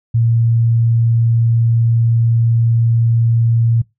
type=tone; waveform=sine; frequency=115.7 Hz; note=A#2; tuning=13 cents flat; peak=-10 dBFS; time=0.14-3.82 s; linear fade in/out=10 ms; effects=noise-tail reverb RT60 0.2 s tail -22 dB re dry